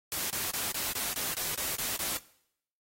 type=noise bursts; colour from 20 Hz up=white; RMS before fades=-33 dBFS; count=10; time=0.12-2.172 s; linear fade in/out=0 ms; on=180 ms; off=28 ms; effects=noise-tail reverb RT60 0.7 s tail -19 dB re dry + AAC 48 kbps